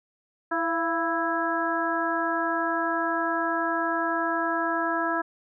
harmonic tone with a mistuned harmonic, 329.6 Hz, E4, in tune, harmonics 1 / 2 / 3 / 4 / 5, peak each -30 / -30 / -30 / -30 / -30 dBFS, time 0.51-5.22 s, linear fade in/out 10 ms, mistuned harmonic 2, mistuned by +47 cents, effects none

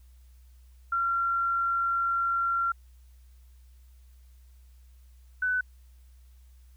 sine tone pair in turn, 1372 / 1500.6 Hz, F6 / F#6, -31 / +24 cents, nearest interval major second, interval 155 cents, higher second, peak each -24 dBFS, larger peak neither, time 0.92-2.72 / 5.42-5.61 s, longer first, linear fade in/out 5 ms, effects added 62 Hz sine -51 dBFS peak until 6.76 s + white hiss -69 dBFS RMS until 6.76 s

